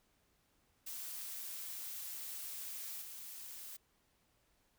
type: noise with level steps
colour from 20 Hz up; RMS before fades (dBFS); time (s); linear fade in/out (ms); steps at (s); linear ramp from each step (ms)
blue; -45 / -49; 0.86-3.77; 10; 3.01; 10
effects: pink hiss -75 dBFS RMS until 4.78 s